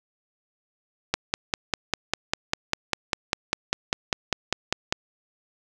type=click train; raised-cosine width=0.2 ms; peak=-4 dBFS; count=20; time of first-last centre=1.14-4.925 s; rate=5.02 Hz; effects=none